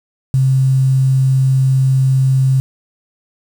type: tone with quantisation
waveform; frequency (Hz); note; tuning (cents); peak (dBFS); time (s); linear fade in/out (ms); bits
sine; 132.5; C3; +22; -9; 0.34-2.6; 0; 6
effects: none